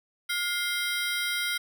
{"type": "ring-modulated tone", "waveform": "25% pulse", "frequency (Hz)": 1760, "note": "A6", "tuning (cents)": 0, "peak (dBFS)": -20, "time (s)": [0.29, 1.58], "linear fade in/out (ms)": 10, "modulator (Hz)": 340, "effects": []}